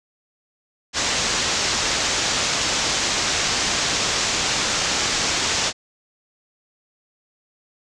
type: low-pass noise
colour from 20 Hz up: white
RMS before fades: -22 dBFS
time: 0.93-5.73 s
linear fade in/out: 50 ms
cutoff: 7200 Hz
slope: 48 dB/octave
effects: none

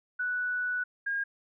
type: tone pair in turn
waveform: sine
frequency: 1480 / 1623.2 Hz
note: F#6 / G#6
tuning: 0 / -40 cents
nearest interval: major second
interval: 160 cents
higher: second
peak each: -28 dBFS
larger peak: neither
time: 0.19-0.84 / 1.06-1.24 s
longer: first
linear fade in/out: 10 ms
effects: none

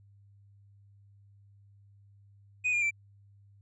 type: tone with pitch steps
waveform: triangle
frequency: 2489 / 2414 / 2341 Hz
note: D#7 / D7 / D7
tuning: 0 / +47 / -6 cents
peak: -24 dBFS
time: 2.64-2.91 s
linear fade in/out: 20 ms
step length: 90 ms
effects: added 100 Hz sine -56 dBFS peak until 3.61 s + resampled to 24000 Hz

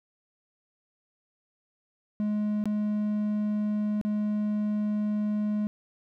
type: tone with dropouts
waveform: triangle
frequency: 210.1 Hz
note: G#3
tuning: 20 cents sharp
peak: -23 dBFS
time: 2.2-5.67 s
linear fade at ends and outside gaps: 0 ms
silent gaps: 2.64-2.656 / 4.013-4.05 s
effects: none

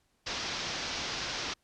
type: low-pass noise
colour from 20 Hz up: white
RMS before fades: -36 dBFS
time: 0.26-1.54 s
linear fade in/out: 10 ms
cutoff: 5900 Hz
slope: 48 dB/octave
effects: pink hiss -73 dBFS RMS until 1.63 s + low-pass 11000 Hz 12 dB/octave

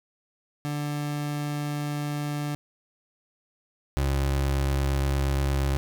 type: tone pair in turn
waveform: 30% pulse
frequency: 146.83 / 68.62 Hz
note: D3 / C#2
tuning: 0 / -17 cents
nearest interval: octave + minor second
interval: 1317 cents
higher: first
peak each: -25 / -20 dBFS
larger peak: second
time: 0.65-2.55 / 3.97-5.77 s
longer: first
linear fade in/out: 0 ms
effects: none

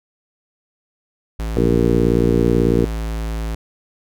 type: tone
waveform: square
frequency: 55 Hz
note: A1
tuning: in tune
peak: -22 dBFS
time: 1.39-3.55 s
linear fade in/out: 5 ms
type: harmonic tone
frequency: 58.2 Hz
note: A#1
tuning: 2 cents flat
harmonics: 2 / 3 / 4 / 5 / 6 / 7 / 8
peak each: -21 / -21 / -21 / -21 / -21 / -21 / -21 dBFS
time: 1.57-2.85 s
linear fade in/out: 0 ms
effects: none

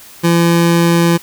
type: tone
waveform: 25% pulse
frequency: 169.6 Hz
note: E3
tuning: 50 cents sharp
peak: -5 dBFS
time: 0.23-1.18 s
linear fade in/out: 20 ms
effects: white hiss -38 dBFS RMS until 1.22 s

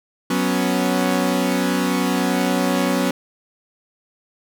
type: chord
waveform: sawtooth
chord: F# suspended fourth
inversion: none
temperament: equal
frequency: 185 / 246.9 / 277.2 Hz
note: F#3 / B3 / C#4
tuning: 0 / 0 / 0 cents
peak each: -18 dBFS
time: 0.3-3.11 s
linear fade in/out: 5 ms
effects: none

